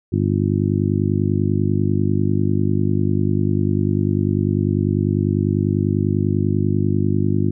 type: harmonic tone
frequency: 50.1 Hz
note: G1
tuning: 38 cents sharp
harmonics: 2 / 3 / 4 / 5 / 6 / 7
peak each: -20 / -22 / -23 / -24 / -25 / -25 dBFS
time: 0.12-7.51 s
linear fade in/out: 10 ms
effects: none